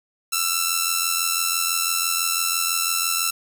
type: tone with amplitude modulation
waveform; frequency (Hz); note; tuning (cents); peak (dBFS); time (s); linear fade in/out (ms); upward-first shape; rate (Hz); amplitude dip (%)
5% pulse; 1338; E6; +25; -6; 0.32-3.31; 10; sine; 86; 55
effects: 8-bit